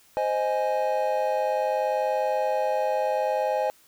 triangle chord, Ab major, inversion first, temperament equal with one note detuned, 521.7 / 622.3 / 830.6 Hz, C5 / Eb5 / Ab5, -5 / 0 / 0 cents, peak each -25 dBFS, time 0.17-3.7 s, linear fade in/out 0 ms, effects white hiss -58 dBFS RMS until 3.87 s

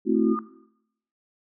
sine chord, F# half-diminished seventh, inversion first, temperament equal, 220 / 261.6 / 329.6 / 370 Hz, A3 / C4 / E4 / F#4, 0 / 0 / 0 / 0 cents, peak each -24 dBFS, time 0.05-0.37 s, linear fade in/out 50 ms
sine tone with exponential growth, 1218 Hz, D#6, 37 cents flat, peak -25 dBFS, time 0.14-0.39 s, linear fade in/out 1 ms, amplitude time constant 54 ms
effects noise-tail reverb RT60 0.8 s tail -18 dB re dry

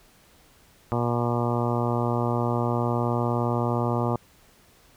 harmonic tone, 119.6 Hz, A#2, 45 cents sharp, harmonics 1 / 2 / 3 / 4 / 5 / 6 / 7 / 8 / 9 / 10, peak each -26 / -29 / -31 / -32 / -33 / -34 / -34 / -35 / -36 / -36 dBFS, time 0.92-4.16 s, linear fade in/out 0 ms, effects pink hiss -57 dBFS RMS until 4.96 s

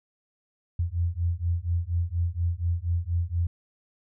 sine beating tone pair, 84 / 88.2 Hz, E2 / F2, +33 / +18 cents, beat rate 4.2 Hz, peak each -27 dBFS, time 0.79-3.47 s, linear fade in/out 5 ms, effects none

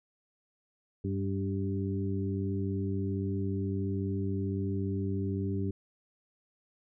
harmonic tone with a mistuned harmonic, 97.7 Hz, G2, 5 cents flat, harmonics 1 / 2 / 3 / 4, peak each -32 / -35 / -37 / -38 dBFS, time 1.04-5.71 s, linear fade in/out 5 ms, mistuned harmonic 3, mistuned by -22 cents, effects none

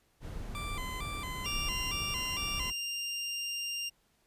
brown noise, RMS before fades -40 dBFS, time 0.2-2.73 s, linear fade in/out 50 ms
20% pulse tone with vibrato, 1096 Hz, C#6, 20 cents flat, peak -34 dBFS, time 0.55-2.7 s, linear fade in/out 0 ms, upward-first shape square, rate 2.2 Hz, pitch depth 120 cents each way
25% pulse tone, 2794 Hz, F7, in tune, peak -30 dBFS, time 1.44-3.9 s, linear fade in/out 20 ms
effects pink hiss -71 dBFS RMS until 4.26 s + resampled to 32000 Hz

